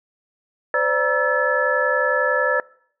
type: tone cluster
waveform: sine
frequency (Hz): 512 / 583 / 949 / 1323 / 1725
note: C5 / D5 / A#5 / E6 / A6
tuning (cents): -38 / -13 / +31 / +6 / -35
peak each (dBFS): -23 / -23 / -27 / -24 / -20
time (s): 0.74-2.6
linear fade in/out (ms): 2
effects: noise-tail reverb RT60 0.6 s tail -22 dB re dry